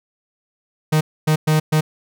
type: tone bursts at uneven times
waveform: 45% pulse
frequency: 154.9 Hz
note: D#3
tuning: 7 cents flat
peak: -13 dBFS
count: 4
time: 0.92-1.01 / 1.27-1.36 / 1.47-1.6 / 1.72-1.81 s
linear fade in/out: 10 ms
effects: none